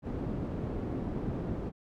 white low-pass noise, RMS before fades -35 dBFS, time 0.02-1.72 s, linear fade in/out 50 ms, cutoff 290 Hz, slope 12 dB/octave, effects none

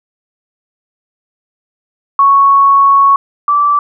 sine tone pair in turn, 1108.7 / 1162.7 Hz, C#6 / D6, 0 / -18 cents, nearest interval minor second, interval 82 cents, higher second, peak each -4 / -7 dBFS, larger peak first, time 2.19-3.16 / 3.48-3.79 s, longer first, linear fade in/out 2 ms, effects none

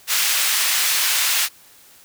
pink high-pass noise, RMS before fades -19 dBFS, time 0.07-1.49 s, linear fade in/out 50 ms, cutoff 2000 Hz, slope 12 dB/octave, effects white hiss -49 dBFS RMS until 2.04 s

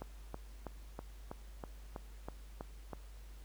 click train, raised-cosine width 1 ms, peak -28 dBFS, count 10, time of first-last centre 0.02-2.933 s, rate 3.09 Hz, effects added 50 Hz sine -49 dBFS peak until 3.44 s + pink hiss -63 dBFS RMS until 3.44 s

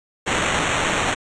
violet noise with sample-and-hold, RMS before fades -21 dBFS, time 0.26-1.15 s, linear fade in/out 20 ms, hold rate 4900 Hz, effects resampled to 22050 Hz

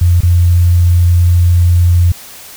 sine tone with dropouts, 87.31 Hz, F2, in tune, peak -5 dBFS, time 0.01-2.12 s, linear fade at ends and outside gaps 5 ms, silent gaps 0.207-0.231 s, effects white hiss -33 dBFS RMS until 2.56 s

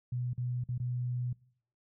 sine tone with dropouts, 123.47 Hz, B2, in tune, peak -31 dBFS, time 0.12-1.33 s, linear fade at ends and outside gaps 5 ms, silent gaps 0.334-0.378 / 0.639-0.688 / 0.78-0.799 s, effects noise-tail reverb RT60 0.6 s tail -23 dB re dry

